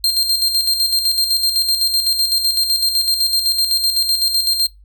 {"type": "tone with tremolo", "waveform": "40% pulse", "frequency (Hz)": 4186, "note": "C8", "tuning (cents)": 0, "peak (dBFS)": -11, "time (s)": [0.04, 4.67], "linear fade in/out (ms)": 2, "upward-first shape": "square", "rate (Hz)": 7.9, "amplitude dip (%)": 50, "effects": ["noise-tail reverb RT60 0.2 s tail -23 dB re dry", "added 50 Hz sine -42 dBFS peak until 4.84 s"]}